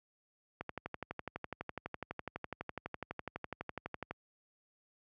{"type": "click train", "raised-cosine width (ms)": 0.5, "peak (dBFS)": -24, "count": 43, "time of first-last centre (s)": [0.61, 4.11], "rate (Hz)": 12, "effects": ["high-pass 60 Hz 12 dB/octave"]}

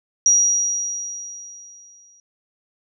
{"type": "tone with exponential decay", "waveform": "sine", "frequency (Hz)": 5750, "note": "F8", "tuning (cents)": 50, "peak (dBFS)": -10, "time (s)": [0.26, 2.2], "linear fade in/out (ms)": 1, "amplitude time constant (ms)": 420, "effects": []}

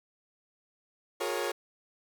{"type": "chord", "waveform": "sawtooth", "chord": "Bb minor seventh", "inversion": "second", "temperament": "equal with one note detuned", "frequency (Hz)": [358, 415.3, 466.2, 554.4], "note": ["F4", "Ab4", "Bb4", "Db5"], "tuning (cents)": [43, 0, 0, 0], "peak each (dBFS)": -32, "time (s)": [1.2, 1.52], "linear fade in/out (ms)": 10, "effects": []}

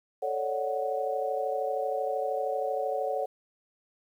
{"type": "chord", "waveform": "sine", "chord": "D major seventh", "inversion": "second", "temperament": "equal", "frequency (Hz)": [440, 554.4, 587.3, 740], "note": ["A4", "C#5", "D5", "F#5"], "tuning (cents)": [0, 0, 0, 0], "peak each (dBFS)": [-34, -31, -37, -32], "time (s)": [0.22, 3.26], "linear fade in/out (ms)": 10, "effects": ["10-bit"]}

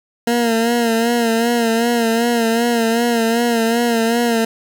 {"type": "tone with vibrato", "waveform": "20% pulse", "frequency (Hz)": 232.3, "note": "A#3", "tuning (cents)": -6, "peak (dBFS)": -9, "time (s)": [0.27, 4.45], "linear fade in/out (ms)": 5, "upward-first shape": "sine", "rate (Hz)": 2.6, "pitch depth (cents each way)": 51, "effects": ["8-bit"]}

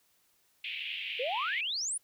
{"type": "band-pass noise", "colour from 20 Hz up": "white", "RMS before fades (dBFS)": -38, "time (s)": [0.64, 1.61], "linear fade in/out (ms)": 2, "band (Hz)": [2300, 3100], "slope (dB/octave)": 48}
{"type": "exponential sweep", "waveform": "sine", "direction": "up", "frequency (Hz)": [462, 10400], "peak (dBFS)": -31, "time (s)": [1.19, 1.98], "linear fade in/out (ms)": 10}
{"effects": ["white hiss -70 dBFS RMS until 2.03 s"]}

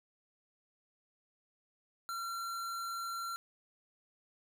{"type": "tone", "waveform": "square", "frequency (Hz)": 1366, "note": "F6", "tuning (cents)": -39, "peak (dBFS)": -38, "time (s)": [2.09, 3.36], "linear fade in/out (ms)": 0, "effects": []}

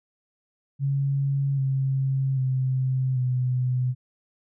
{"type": "tone with pitch steps", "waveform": "sine", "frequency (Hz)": [138.59, 134.41, 130.36, 126.43], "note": ["C#3", "C3", "C3", "B2"], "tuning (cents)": [0, 47, -6, 41], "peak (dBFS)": -21, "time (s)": [0.79, 3.95], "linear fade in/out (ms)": 50, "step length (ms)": 790, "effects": []}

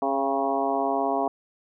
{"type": "harmonic tone with a mistuned harmonic", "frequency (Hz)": 137.2, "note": "C#3", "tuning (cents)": -17, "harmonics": [2, 3, 4, 5, 6, 7, 8], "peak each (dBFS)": [-30, -30, -34, -26, -30, -31, -34], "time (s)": [0.02, 1.28], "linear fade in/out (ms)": 2, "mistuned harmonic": 6, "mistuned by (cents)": -41, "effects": []}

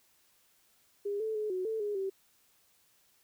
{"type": "tone with pitch steps", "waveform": "sine", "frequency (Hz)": [405.8, 439.1, 426.1, 369.7, 442.7, 413.7, 386.3], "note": ["G#4", "A4", "G#4", "F#4", "A4", "G#4", "G4"], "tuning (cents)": [-40, -4, 44, -1, 11, -7, -25], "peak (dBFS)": -31, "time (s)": [1.05, 2.1], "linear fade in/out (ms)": 10, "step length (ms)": 150, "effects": ["white hiss -68 dBFS RMS until 3.23 s"]}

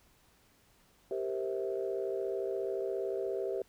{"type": "chord", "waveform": "sine", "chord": "C dominant seventh", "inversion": "second", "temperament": "equal with one note detuned", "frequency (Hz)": [392, 466.2, 523.3, 650.2], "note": ["G4", "Bb4", "C5", "E5"], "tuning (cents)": [0, 0, 0, -24], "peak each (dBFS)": [-34, -39, -39, -40], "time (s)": [1.11, 3.62], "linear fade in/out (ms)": 2, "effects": ["tanh soft clip ceiling -22 dBFS", "pink hiss -66 dBFS RMS until 3.68 s"]}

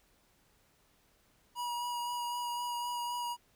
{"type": "tone with vibrato", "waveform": "square", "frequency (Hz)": 963, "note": "B5", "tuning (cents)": -44, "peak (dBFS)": -35, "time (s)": [1.55, 3.37], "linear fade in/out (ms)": 50, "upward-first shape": "sine", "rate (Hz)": 3.9, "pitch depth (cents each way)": 13, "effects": ["pink hiss -69 dBFS RMS until 3.55 s"]}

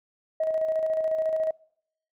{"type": "tone with tremolo", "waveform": "sine", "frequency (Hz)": 635, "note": "D#5", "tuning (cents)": 35, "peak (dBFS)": -21, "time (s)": [0.4, 1.51], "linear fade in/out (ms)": 5, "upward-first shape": "square", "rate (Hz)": 14, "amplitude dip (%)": 40, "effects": ["noise-tail reverb RT60 0.7 s tail -26 dB re dry", "tanh soft clip ceiling -17 dBFS"]}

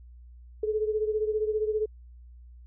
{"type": "beating tone pair", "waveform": "sine", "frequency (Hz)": [426.9, 441.9], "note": ["G#4", "A4"], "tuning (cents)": [48, 7], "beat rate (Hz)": 15, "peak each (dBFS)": [-26, -31], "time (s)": [0.63, 1.86], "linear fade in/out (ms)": 5, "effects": ["added 60 Hz sine -46 dBFS peak until 2.66 s"]}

